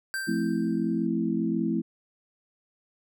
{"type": "tone with exponential decay", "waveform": "square", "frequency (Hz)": 1568, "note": "G6", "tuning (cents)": 0, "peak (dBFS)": -28, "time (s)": [0.14, 1.06], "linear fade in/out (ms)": 0, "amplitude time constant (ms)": 200}
{"type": "chord", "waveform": "sine", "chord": "F major seventh", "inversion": "none", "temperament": "equal", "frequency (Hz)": [174.61, 220, 261.6, 329.6], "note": ["F3", "A3", "C4", "E4"], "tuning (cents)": [0, 0, 0, 0], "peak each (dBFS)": [-31, -28, -31, -29], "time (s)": [0.27, 1.82], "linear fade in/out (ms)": 20}
{"effects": []}